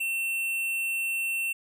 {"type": "tone with hard clipping", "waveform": "sine", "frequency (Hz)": 2700, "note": "E7", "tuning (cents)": 41, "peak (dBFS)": -28, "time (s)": [0, 1.53], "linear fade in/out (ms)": 10, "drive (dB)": 12, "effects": []}